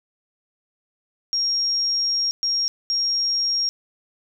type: tone bursts at uneven times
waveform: sine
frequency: 5580 Hz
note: F8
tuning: 2 cents flat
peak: -19 dBFS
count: 3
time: 1.33-2.31 / 2.43-2.68 / 2.9-3.69 s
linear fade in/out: 0 ms
effects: none